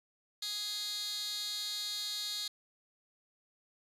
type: tone with high-pass filter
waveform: 15% pulse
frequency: 415.3 Hz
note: G#4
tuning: in tune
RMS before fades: -38 dBFS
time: 0.42-2.48 s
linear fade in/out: 5 ms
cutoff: 3900 Hz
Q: 3.4
effects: resampled to 32000 Hz